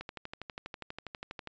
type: click train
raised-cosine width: 0.3 ms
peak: -24 dBFS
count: 19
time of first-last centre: 0.01-1.473 s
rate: 12.3 Hz
effects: resampled to 16000 Hz